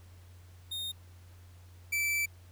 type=tone pair in turn; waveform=45% pulse; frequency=3688 / 2323 Hz; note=A#7 / D7; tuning=-19 / -20 cents; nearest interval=minor sixth; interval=801 cents; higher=first; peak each=-35 / -28 dBFS; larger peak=second; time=0.71-0.92 / 1.92-2.26 s; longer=second; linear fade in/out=10 ms; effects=added 89 Hz sine -51 dBFS peak until 2.51 s + pink hiss -63 dBFS RMS until 2.51 s